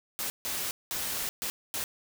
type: noise bursts at uneven times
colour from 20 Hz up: white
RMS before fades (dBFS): -33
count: 5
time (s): 0.19-0.3 / 0.45-0.71 / 0.91-1.29 / 1.42-1.5 / 1.74-1.84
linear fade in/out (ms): 0
effects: none